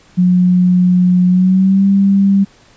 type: tone with pitch glide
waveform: sine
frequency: 180.5 to 196.84 Hz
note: F#3 to G3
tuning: -43 to +7 cents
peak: -7 dBFS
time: 0.17-2.45 s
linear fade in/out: 20 ms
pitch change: +150 cents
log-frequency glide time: 1.28-1.86 s
effects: pink hiss -47 dBFS RMS until 2.76 s + resampled to 16000 Hz